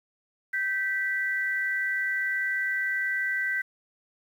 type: tone pair together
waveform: sine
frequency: 1555 / 1966.5 Hz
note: G6 / B6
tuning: -14 / -8 cents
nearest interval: major third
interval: 406 cents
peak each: -28 dBFS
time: 0.53-3.62 s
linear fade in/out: 10 ms
effects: 9-bit